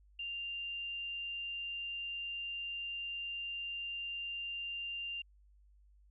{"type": "tone", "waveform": "sine", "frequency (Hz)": 2789, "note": "F7", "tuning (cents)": -3, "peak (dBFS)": -38, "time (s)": [0.19, 5.22], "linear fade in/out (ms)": 5, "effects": ["added 50 Hz sine -61 dBFS peak until 6.1 s"]}